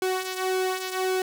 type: tone with flanger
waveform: sawtooth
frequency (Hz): 373.4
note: F#4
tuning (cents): +16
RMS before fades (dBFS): -27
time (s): 0.02-1.22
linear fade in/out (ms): 2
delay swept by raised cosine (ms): 1.6 to 2.8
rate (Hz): 1.8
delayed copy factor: -0.6
effects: none